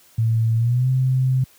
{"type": "tone with pitch glide", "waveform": "sine", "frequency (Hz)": [113.1, 129.92], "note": ["A2", "C3"], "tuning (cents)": [48, -12], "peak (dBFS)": -15, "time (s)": [0.18, 1.44], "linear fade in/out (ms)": 5, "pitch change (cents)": 240, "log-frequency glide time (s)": [0.56, 0.88], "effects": ["white hiss -53 dBFS RMS until 1.58 s", "high-pass 60 Hz 12 dB/octave"]}